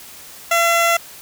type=tone; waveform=15% pulse; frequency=678 Hz; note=E5; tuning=49 cents sharp; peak=-7 dBFS; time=0.51-0.97 s; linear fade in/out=5 ms; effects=white hiss -39 dBFS RMS until 1.21 s